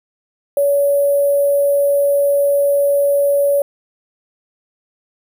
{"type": "tone with sample-and-hold", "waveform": "sine", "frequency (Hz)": 566, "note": "C#5", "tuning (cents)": 36, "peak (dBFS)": -11, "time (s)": [0.57, 3.62], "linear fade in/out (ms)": 2, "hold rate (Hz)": 11025, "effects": []}